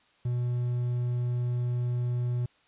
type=tone with quantisation; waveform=triangle; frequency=122.2 Hz; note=B2; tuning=18 cents flat; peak=-24 dBFS; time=0.25-2.46 s; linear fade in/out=5 ms; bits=9; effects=white hiss -64 dBFS RMS until 2.67 s + resampled to 8000 Hz